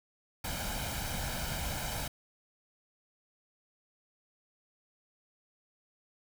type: noise with comb filter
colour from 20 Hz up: pink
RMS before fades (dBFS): -36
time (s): 0.44-2.08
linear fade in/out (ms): 5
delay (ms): 1.3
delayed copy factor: +0.65
effects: none